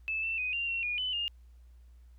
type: tone with pitch steps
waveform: sine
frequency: 2622 / 2673 / 2499 / 2777 / 2729 / 2442 / 3011 / 2826 Hz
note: E7 / E7 / D#7 / F7 / F7 / D#7 / F#7 / F7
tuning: -10 / +23 / +7 / -10 / -41 / -33 / +30 / +20 cents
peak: -30 dBFS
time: 0.08-1.28 s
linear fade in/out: 0 ms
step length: 150 ms
effects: added 60 Hz sine -52 dBFS peak until 2.18 s + pink hiss -75 dBFS RMS until 2.18 s